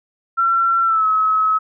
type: tone with pitch glide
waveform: sine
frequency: 1356 to 1285.1 Hz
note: E6 to E6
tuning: +49 to -44 cents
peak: -13 dBFS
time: 0.37-1.59 s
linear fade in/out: 20 ms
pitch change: -93 cents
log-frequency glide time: 0.84-1.06 s
effects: none